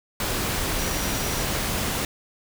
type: tone in noise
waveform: sine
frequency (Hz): 5800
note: F#8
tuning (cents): -35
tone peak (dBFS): -37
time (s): 0.79-1.43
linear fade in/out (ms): 2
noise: pink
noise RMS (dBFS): -26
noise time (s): 0.2-2.05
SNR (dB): -14
effects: none